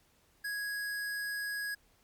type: tone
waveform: square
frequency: 1661.2 Hz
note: G#6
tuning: in tune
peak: -35 dBFS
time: 0.44-1.75 s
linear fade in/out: 10 ms
effects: pink hiss -68 dBFS RMS until 2.03 s + MP3 96 kbps